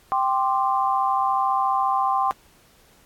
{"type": "chord", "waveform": "sine", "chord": "G suspended fourth", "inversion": "none", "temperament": "equal with one note detuned", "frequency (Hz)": [784, 1046.5, 1180.8], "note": ["G5", "C6", "D6"], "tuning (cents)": [0, 0, 9], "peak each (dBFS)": [-22, -22, -27], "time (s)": [0.12, 2.31], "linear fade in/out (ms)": 0, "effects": ["pink hiss -56 dBFS RMS until 3.05 s", "AAC 64 kbps"]}